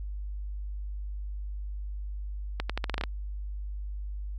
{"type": "accelerating click train", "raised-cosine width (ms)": 0.3, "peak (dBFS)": -14, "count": 9, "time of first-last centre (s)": [2.6, 3.038], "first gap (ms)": 96, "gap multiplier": 0.83, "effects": ["added 50 Hz sine -33 dBFS peak until 4.38 s"]}